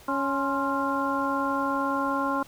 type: harmonic tone with a mistuned harmonic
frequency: 277.2 Hz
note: C#4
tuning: in tune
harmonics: 1 / 2 / 3 / 4 / 5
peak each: -29 / -32 / -33 / -28 / -32 dBFS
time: 0.08-2.43 s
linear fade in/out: 5 ms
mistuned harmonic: 4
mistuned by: -81 cents
effects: pink hiss -51 dBFS RMS until 2.47 s